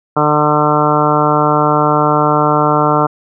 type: harmonic tone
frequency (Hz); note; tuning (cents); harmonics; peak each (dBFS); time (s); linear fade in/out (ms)
150; D3; +37; 1 / 2 / 3 / 4 / 5 / 6 / 7 / 8 / 9; -18 / -18 / -18 / -18 / -18 / -18 / -18 / -18 / -18; 0.16-3.07; 10
effects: none